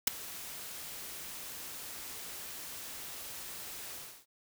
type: noise with ADSR envelope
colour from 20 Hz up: white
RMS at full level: -22 dBFS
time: 0.07-4.26 s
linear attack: 5 ms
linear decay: 9 ms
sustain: -22 dB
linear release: 310 ms
effects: none